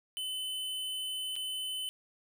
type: tone with dropouts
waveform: square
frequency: 3031 Hz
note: F#7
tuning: 41 cents sharp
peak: -35 dBFS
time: 0.17-1.89 s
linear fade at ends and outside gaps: 0 ms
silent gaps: 1.356-1.363 s
effects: none